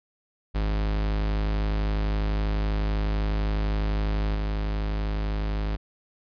45% pulse tone with level steps, 51.9 Hz, G#1, in tune, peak -23 / -25 dBFS, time 0.54-5.77 s, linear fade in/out 20 ms, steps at 4.35 s, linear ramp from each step 2 ms, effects resampled to 11025 Hz

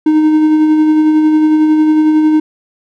triangle tone with tremolo, 309.2 Hz, D#4, 11 cents flat, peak -3 dBFS, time 0.06-2.4 s, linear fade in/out 5 ms, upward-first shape sine, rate 11 Hz, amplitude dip 30%, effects none

